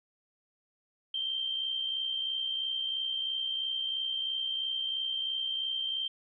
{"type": "tone with amplitude modulation", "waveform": "sine", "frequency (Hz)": 3144, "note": "G7", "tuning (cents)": 4, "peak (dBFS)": -28, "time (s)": [1.14, 6.08], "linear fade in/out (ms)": 5, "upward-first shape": "sine", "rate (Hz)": 63, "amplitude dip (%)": 50, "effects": []}